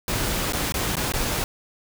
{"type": "noise with dropouts", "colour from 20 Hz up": "pink", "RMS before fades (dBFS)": -25, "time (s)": [0.08, 1.44], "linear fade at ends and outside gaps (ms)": 1, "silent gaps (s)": [[0.523, 0.533], [0.722, 0.741], [0.955, 0.968], [1.121, 1.137]], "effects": []}